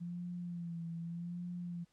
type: tone with vibrato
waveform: sine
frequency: 171.6 Hz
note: F3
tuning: 30 cents flat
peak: -39 dBFS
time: 0-1.85 s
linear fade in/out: 20 ms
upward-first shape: sine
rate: 0.83 Hz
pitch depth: 49 cents each way
effects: pink hiss -75 dBFS RMS until 1.92 s + low-pass 9000 Hz 12 dB/octave